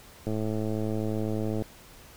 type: click train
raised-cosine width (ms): 2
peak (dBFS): -18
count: 147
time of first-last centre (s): 0.27-1.622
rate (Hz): 108
effects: pink hiss -51 dBFS RMS until 2.16 s